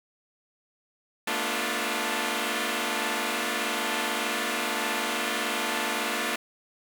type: chord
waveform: 5% pulse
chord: B half-diminished seventh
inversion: third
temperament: equal with one note detuned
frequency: 220 / 241.7 / 293.7 / 349.2 Hz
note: A3 / B3 / D4 / F4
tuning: 0 / -37 / 0 / 0 cents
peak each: -21 dBFS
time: 1.27-6.36 s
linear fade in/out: 5 ms
effects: none